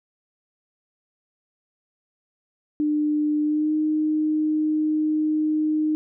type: tone with pitch glide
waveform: sine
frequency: 300 to 307.9 Hz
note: D4 to D#4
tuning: +37 to -18 cents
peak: -19 dBFS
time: 2.8-5.95 s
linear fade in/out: 0 ms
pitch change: +45 cents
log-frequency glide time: 3.43-3.74 s
effects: none